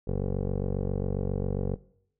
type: tone with low-pass filter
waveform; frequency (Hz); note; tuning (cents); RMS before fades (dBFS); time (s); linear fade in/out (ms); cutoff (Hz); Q
15% pulse; 47.4; F#1; +43; -29; 0.07-1.76; 10; 450; 2.1
effects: noise-tail reverb RT60 0.7 s tail -21 dB re dry